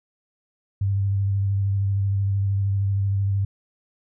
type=tone with vibrato; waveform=sine; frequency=98.8 Hz; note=G2; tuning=14 cents sharp; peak=-19 dBFS; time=0.81-3.45 s; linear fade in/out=5 ms; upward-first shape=square; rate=13 Hz; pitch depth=17 cents each way; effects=none